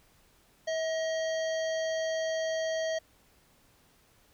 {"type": "harmonic tone with a mistuned harmonic", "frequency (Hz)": 644, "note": "E5", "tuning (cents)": -41, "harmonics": [1, 3, 5, 7, 9, 10], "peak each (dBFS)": [-29, -39, -43, -46, -48, -49], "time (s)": [0.67, 2.99], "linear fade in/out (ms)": 10, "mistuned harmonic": 3, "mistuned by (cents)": -35, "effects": ["pink hiss -64 dBFS RMS until 4.33 s"]}